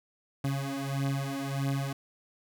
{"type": "beating tone pair", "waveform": "30% pulse", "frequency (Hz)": [136.9, 138.5], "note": ["C#3", "C#3"], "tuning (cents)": [-21, -1], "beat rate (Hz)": 1.6, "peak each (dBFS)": -30, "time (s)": [0.44, 1.93], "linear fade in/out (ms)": 5, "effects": []}